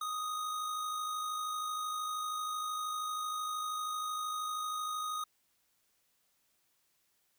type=tone with amplitude modulation; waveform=square; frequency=1244.5 Hz; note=D#6; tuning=in tune; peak=-34 dBFS; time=0.01-5.24 s; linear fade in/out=5 ms; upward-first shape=sine; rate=52.9 Hz; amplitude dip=35%; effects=white hiss -75 dBFS RMS until 7.38 s